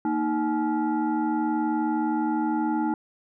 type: tone with frequency modulation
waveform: sine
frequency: 311.1 Hz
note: D#4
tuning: in tune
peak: -22 dBFS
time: 0.05-2.94 s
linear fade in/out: 2 ms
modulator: 543 Hz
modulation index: 1.1
effects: none